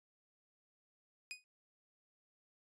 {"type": "tone with exponential decay", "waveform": "sawtooth", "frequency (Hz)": 2489, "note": "D#7", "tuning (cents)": 0, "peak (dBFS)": -36, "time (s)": [1.31, 1.44], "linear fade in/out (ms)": 0, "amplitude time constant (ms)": 28, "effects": ["resampled to 22050 Hz"]}